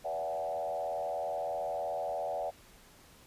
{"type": "tone with frequency modulation", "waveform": "sine", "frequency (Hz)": 659.3, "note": "E5", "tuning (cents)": 0, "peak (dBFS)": -32, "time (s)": [0.04, 2.51], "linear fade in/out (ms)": 20, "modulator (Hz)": 83.2, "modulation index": 1.5, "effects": ["pink hiss -58 dBFS RMS until 3.26 s", "resampled to 32000 Hz"]}